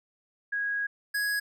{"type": "tone pair in turn", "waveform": ["sine", "square"], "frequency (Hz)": [1650, 1664.4], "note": ["G#6", "G#6"], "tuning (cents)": [-12, 3], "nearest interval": "unison", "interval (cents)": 15, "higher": "second", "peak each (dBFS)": -27, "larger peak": "neither", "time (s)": [[0.52, 0.87], [1.14, 1.4]], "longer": "first", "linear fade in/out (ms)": 10, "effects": []}